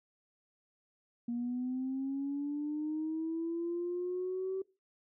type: linear sweep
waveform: sine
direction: up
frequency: 235.7 to 383.6 Hz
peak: -32 dBFS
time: 1.28-4.62 s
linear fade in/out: 5 ms
effects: noise-tail reverb RT60 0.3 s tail -23 dB re dry + tanh soft clip ceiling -28 dBFS